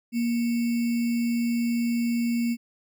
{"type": "tone with sample-and-hold", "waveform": "sine", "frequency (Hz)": 235.3, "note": "A#3", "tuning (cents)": 16, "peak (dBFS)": -22, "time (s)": [0.12, 2.57], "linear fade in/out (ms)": 50, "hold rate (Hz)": 2450, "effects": []}